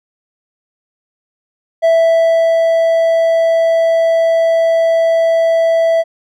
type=tone with ADSR envelope; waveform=triangle; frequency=659.3 Hz; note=E5; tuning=in tune; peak=-5 dBFS; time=1.82-6.04 s; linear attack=26 ms; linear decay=720 ms; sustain=-2 dB; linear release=38 ms; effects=none